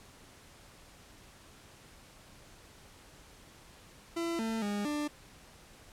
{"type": "tone with pitch steps", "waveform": "40% pulse", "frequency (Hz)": [336.2, 224.3, 204.8, 296.3], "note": ["E4", "A3", "G#3", "D4"], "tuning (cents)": [34, 34, -24, 15], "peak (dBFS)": -31, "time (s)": [4.16, 5.08], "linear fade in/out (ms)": 10, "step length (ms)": 230, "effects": ["pink hiss -56 dBFS RMS until 5.92 s", "low-pass 11000 Hz 12 dB/octave"]}